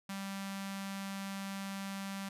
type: tone with notch filter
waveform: sawtooth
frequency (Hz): 195.8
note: G3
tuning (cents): -2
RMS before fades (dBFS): -41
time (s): 0.09-2.29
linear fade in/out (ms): 5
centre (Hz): 400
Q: 0.55
effects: resampled to 32000 Hz